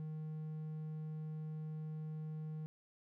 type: tone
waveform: triangle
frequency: 155.56 Hz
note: D#3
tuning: in tune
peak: -39 dBFS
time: 0-2.66 s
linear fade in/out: 0 ms
effects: none